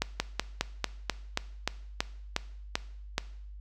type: slowing click train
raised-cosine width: 0.2 ms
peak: -9 dBFS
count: 12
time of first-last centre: 0.02-3.181 s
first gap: 180 ms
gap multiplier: 1.09
effects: noise-tail reverb RT60 0.7 s tail -18 dB re dry + added 50 Hz sine -42 dBFS peak until 3.6 s